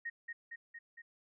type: tone with echo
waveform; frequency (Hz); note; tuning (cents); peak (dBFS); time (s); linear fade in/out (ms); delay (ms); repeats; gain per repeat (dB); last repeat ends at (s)
sine; 1864.7; A#6; 0; -37; 0.05-0.1; 10; 230; 4; -3; 1.02
effects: none